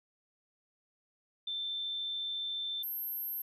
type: tone pair in turn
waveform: sine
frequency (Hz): 3553 / 12738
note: A7 / G9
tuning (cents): +16 / +27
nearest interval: octave + minor seventh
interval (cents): 2211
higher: second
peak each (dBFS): -34 / -35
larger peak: first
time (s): 1.47-2.83 / 2.83-3.42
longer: first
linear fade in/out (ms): 5
effects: none